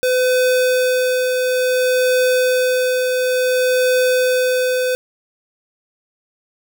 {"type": "tone with tremolo", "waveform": "square", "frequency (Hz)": 506, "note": "B4", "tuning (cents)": 42, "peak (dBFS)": -13, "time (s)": [0.03, 4.95], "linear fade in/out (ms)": 0, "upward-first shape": "triangle", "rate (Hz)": 0.57, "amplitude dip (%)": 35, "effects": []}